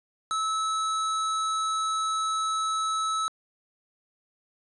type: tone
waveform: square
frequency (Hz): 1300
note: E6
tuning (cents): -24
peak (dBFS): -26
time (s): 0.31-3.28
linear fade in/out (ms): 0
effects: resampled to 24000 Hz + 9-bit